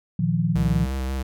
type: chord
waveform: sine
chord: Bb suspended fourth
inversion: none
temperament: equal with one note detuned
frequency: 116.88 / 155.56 / 174.61 Hz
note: Bb2 / Eb3 / F3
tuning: +5 / 0 / 0 cents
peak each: -26 / -23 / -22 dBFS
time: 0.19-0.86 s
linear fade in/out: 5 ms
type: tone with vibrato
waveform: square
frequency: 65.8 Hz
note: C2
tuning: 10 cents sharp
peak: -25 dBFS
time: 0.55-1.23 s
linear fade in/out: 10 ms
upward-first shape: square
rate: 5.6 Hz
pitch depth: 23 cents each way
effects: none